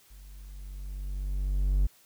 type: tone with level ramp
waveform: triangle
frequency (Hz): 48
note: G1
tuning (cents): -36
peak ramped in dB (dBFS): -45 to -18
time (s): 0.1-1.87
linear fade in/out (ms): 10
effects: white hiss -60 dBFS RMS until 2.05 s